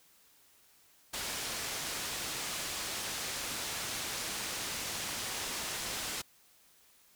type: low-pass noise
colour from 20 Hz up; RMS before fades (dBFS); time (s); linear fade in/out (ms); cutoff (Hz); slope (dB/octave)
white; -38; 1.13-6.22; 10; 7800; 12
effects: white hiss -64 dBFS RMS until 7.15 s